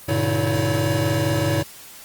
square tone cluster, 99.6 / 118.9 / 144.2 / 323.8 / 566 Hz, G2 / A#2 / D3 / E4 / C#5, +28 / +35 / -31 / -31 / +36 cents, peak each -26 dBFS, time 0.08-1.63 s, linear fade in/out 10 ms, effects white hiss -42 dBFS RMS until 2.04 s + Opus 32 kbps

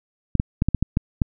clicks, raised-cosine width 5 ms, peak -6 dBFS, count 8, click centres 0.353 / 0.399 / 0.621 / 0.686 / 0.747 / 0.826 / 0.971 / 1.218 s, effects none

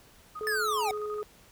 sine tone with tremolo, 1244.5 Hz, D#6, in tune, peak -36 dBFS, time 0.35-1.22 s, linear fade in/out 10 ms, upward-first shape square, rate 12 Hz, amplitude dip 60%
sine tone with pitch glide, 431.2 to 422.1 Hz, A4 to G#4, -35 to +28 cents, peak -32 dBFS, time 0.41-1.23 s, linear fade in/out 0 ms, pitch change -37 cents, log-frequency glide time 0.53-0.98 s
square linear sweep, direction down, 1768 to 732 Hz, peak -28 dBFS, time 0.47-0.91 s, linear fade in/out 0 ms
effects pink hiss -57 dBFS RMS until 1.51 s

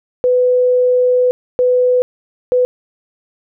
sine tone bursts at uneven times, 499.2 Hz, B4, 19 cents sharp, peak -9 dBFS, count 3, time 0.24-1.31 / 1.59-2.02 / 2.52-2.65 s, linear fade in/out 0 ms, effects none

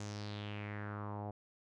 sawtooth tone with low-pass filter sweep, 103.7 Hz, G#2, 2 cents flat, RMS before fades -43 dBFS, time 0-1.31 s, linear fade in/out 5 ms, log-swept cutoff 7000 to 720 Hz, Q 3.7, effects none

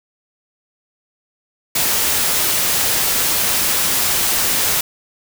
white noise, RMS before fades -17 dBFS, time 1.75-4.81 s, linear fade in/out 5 ms, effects none

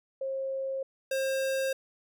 sine / square tone pair in turn, 536 / 533.8 Hz, C5 / C5, +42 / +35 cents, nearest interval unison, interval 7 cents, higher first, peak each -30 / -28 dBFS, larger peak second, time 0.21-0.83 / 1.11-1.73 s, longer neither, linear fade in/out 5 ms, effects none

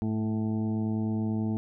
harmonic tone with a mistuned harmonic, 109.4 Hz, A2, 9 cents flat, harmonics 1 / 2 / 3 / 4 / 6 / 7 / 8, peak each -31 / -28 / -36 / -43 / -47 / -48 / -50 dBFS, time 0.02-1.57 s, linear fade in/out 0 ms, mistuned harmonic 1, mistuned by -35 cents, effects none

